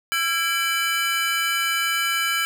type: tone cluster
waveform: square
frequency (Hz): 1351 / 1638 / 2323 / 2997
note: E6 / G#6 / D7 / F#7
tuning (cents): +42 / -24 / -20 / +22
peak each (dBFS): -27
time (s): 0.12-2.45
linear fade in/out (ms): 0
effects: 8-bit